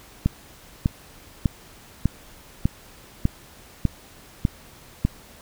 click train, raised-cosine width 5 ms, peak -6 dBFS, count 9, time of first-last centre 0.26-5.05 s, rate 1.67 Hz, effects pink hiss -48 dBFS RMS until 5.41 s

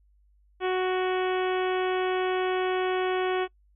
harmonic tone with a mistuned harmonic, 370 Hz, F#4, in tune, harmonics 1 / 2 / 3 / 4 / 5 / 6 / 7 / 8 / 9, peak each -25 / -31 / -35 / -37 / -39 / -41 / -42 / -43 / -44 dBFS, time 0.6-3.48 s, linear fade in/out 50 ms, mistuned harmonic 6, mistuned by +19 cents, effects noise-tail reverb RT60 0.1 s tail -24 dB re dry + added 50 Hz sine -59 dBFS peak until 3.75 s

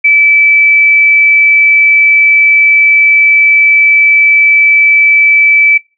sine tone, 2310 Hz, D7, 29 cents flat, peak -3 dBFS, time 0.04-5.78 s, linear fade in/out 10 ms, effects noise-tail reverb RT60 0.3 s tail -23 dB re dry

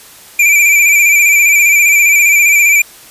square tone with vibrato, 2349 Hz, D7, in tune, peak -6 dBFS, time 0.39-2.82 s, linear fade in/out 5 ms, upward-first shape square, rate 15 Hz, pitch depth 35 cents each way, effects white hiss -37 dBFS RMS until 3.1 s + resampled to 32000 Hz

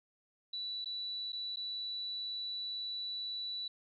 sine tone with dropouts, 3951 Hz, B7, in tune, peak -37 dBFS, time 0.53-3.68 s, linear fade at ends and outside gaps 5 ms, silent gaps 0.846-0.857 / 1.322-1.329 / 1.56-1.569 s, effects none

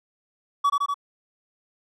triangle tone with echo, 1137 Hz, C#6, 44 cents sharp, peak -15 dBFS, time 0.64-0.7 s, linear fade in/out 10 ms, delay 81 ms, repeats 3, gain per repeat -2 dB, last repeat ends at 0.943 s, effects none

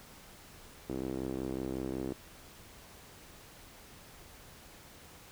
sawtooth tone with band-pass filter, 65.41 Hz, C2, in tune, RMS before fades -37 dBFS, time 0.89-2.13 s, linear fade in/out 5 ms, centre 340 Hz, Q 2.5, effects pink hiss -54 dBFS RMS until 5.31 s

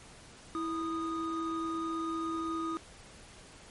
triangle tone pair together, 327.6 / 1237.6 Hz, E4 / D#6, -11 / -10 cents, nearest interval octave + major seventh, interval 2301 cents, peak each -32 / -34 dBFS, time 0.55-2.77 s, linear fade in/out 0 ms, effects pink hiss -53 dBFS RMS until 3.7 s + MP3 48 kbps

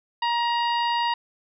harmonic tone, 945 Hz, A#5, 23 cents sharp, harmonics 1 / 2 / 3 / 4 / 5, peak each -22 / -31 / -31 / -36 / -37 dBFS, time 0.22-1.14 s, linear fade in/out 5 ms, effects none

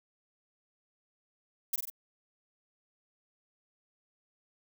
violet noise with echo, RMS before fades -30 dBFS, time 1.73-1.76 s, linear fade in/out 5 ms, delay 47 ms, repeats 3, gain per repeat -4 dB, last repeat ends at 1.901 s, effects none

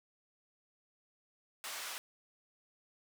pink band-pass noise, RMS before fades -43 dBFS, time 1.64-1.98 s, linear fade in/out 0 ms, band 1100 to 15000 Hz, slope 12 dB/octave, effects none

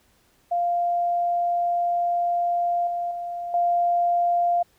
sine tone with level steps, 697 Hz, F5, 4 cents flat, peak -20 / -24 / -28 / -18 dBFS, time 0.51-4.63 s, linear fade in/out 10 ms, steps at 2.87 / 3.11 / 3.54 s, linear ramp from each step 2 ms, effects pink hiss -62 dBFS RMS until 4.78 s

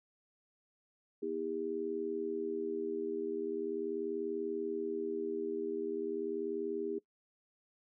harmonic tone, 80.4 Hz, E2, 43 cents flat, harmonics 3 / 4 / 5, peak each -44 / -40 / -36 dBFS, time 1.22-6.99 s, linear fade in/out 10 ms, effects noise-tail reverb RT60 0.1 s tail -20 dB re dry

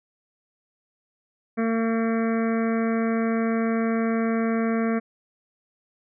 harmonic tone, 226.7 Hz, A#3, 48 cents flat, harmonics 1 / 2 / 3 / 5 / 6 / 7 / 8 / 9 / 10, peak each -22 / -28 / -32 / -36 / -38 / -39 / -40 / -41 / -42 dBFS, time 1.57-5 s, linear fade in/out 20 ms, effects none

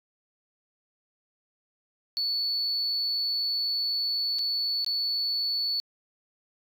sine tone with dropouts, 4444 Hz, C#8, 4 cents sharp, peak -24 dBFS, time 2.17-5.8 s, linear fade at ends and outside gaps 0 ms, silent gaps 4.386-4.391 / 4.846-4.864 s, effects tanh soft clip ceiling -22 dBFS

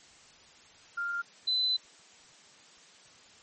sine tone pair in turn, 1396.9 / 4022 Hz, F6 / B7, 0 / +31 cents, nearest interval octave + tritone, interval 1831 cents, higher second, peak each -30 / -25 dBFS, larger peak second, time 0.97-1.22 / 1.47-1.77 s, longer second, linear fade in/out 10 ms, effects white hiss -56 dBFS RMS until 3.42 s + MP3 32 kbps

